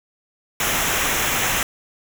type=noise with comb filter; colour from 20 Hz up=pink; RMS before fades=-21 dBFS; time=0.6-1.63 s; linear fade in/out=2 ms; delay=0.22 ms; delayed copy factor=-0.65; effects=none